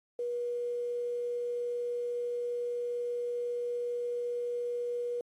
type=tone with quantisation; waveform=sine; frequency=482.5 Hz; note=B4; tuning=40 cents flat; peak=-31 dBFS; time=0.19-5.21 s; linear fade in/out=2 ms; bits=10; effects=AAC 32 kbps